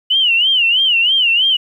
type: tone with vibrato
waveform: sine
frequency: 2935 Hz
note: F#7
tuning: 15 cents flat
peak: -10 dBFS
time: 0.1-1.57 s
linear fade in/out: 10 ms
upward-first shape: sine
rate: 3.1 Hz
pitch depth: 150 cents each way
effects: 8-bit